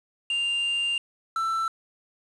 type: tone pair in turn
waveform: triangle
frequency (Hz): 2794 / 1332.8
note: F7 / E6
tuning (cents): 0 / +19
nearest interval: octave + minor second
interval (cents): 1281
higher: first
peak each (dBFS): -22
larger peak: neither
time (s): 0.3-0.98 / 1.36-1.68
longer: first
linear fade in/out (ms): 2
effects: resampled to 22050 Hz + 8-bit